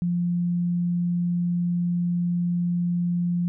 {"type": "tone", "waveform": "sine", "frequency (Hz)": 174.61, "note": "F3", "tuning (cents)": 0, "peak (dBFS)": -21, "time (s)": [0.02, 3.48], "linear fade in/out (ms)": 0, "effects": []}